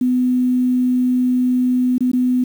sine tone with dropouts, 251.1 Hz, B3, 29 cents sharp, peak -13 dBFS, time 0.01-2.44 s, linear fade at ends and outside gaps 5 ms, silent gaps 1.982-2.006 / 2.117-2.132 s, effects 7-bit

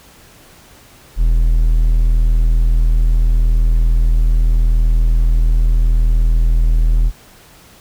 triangle tone, 40.39 Hz, E1, 35 cents flat, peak -7 dBFS, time 1.16-7.12 s, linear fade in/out 50 ms, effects pink hiss -44 dBFS RMS until 7.8 s

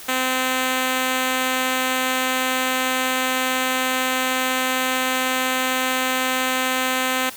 5% pulse tone, 257.9 Hz, C4, 25 cents flat, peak -8 dBFS, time 0.08-7.3 s, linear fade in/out 10 ms, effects white hiss -38 dBFS RMS until 7.36 s

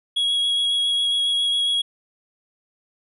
triangle tone with vibrato, 3321 Hz, G#7, 1 cent flat, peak -17 dBFS, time 0.16-1.82 s, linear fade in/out 10 ms, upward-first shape sine, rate 7.3 Hz, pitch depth 11 cents each way, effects resampled to 32000 Hz

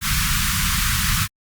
pink band-stop noise, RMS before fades -20 dBFS, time 0.01-1.28 s, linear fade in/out 50 ms, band 200 to 1100 Hz, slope 48 dB/octave, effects Opus 48 kbps

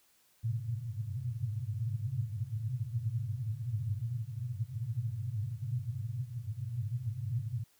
pink band-pass noise, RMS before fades -36 dBFS, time 0.43-7.64 s, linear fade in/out 10 ms, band 100 to 130 Hz, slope 96 dB/octave, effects white hiss -68 dBFS RMS until 7.79 s

